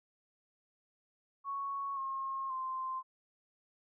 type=tone with pitch steps; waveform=sine; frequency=1108.7 / 1075.9 / 1044.1 Hz; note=C#6 / C6 / C6; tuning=0 / +48 / -4 cents; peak=-35 dBFS; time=1.44-3.03 s; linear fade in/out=50 ms; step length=530 ms; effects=none